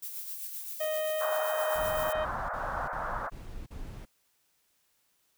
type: noise with tremolo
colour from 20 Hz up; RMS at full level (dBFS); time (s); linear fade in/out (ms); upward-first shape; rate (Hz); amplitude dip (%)
violet; -38; 0.02-2.13; 10; sine; 7.7; 40
type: harmonic tone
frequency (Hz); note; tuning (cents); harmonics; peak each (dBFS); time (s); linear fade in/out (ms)
622.3; D#5; 0; 1 / 2 / 3 / 4 / 5 / 6; -29 / -45 / -42 / -50 / -46 / -57; 0.8-2.25; 10
type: band-pass noise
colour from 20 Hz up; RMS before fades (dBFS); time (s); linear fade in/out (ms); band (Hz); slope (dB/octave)
white; -35; 1.2-3.3; 20; 550 to 1500; 48
type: noise bursts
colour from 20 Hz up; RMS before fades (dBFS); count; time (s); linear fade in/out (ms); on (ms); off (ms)
brown; -41; 6; 1.75-4.055; 10; 350; 41
effects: white hiss -72 dBFS RMS until 5.37 s